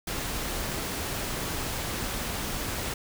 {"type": "noise", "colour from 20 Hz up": "pink", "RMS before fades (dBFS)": -32, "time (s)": [0.07, 2.94], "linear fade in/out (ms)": 5, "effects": []}